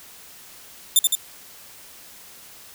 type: tone with echo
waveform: 10% pulse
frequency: 3580 Hz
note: A7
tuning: 29 cents sharp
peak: -4 dBFS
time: 0.96-0.99 s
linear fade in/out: 2 ms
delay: 81 ms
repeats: 2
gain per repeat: -3 dB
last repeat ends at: 1.152 s
effects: white hiss -45 dBFS RMS until 2.74 s